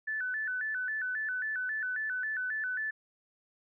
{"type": "tone with vibrato", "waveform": "sine", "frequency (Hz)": 1620, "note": "G#6", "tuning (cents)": -43, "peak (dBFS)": -31, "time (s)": [0.07, 2.91], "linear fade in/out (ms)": 10, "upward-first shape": "square", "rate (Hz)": 3.7, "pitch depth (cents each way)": 130, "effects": []}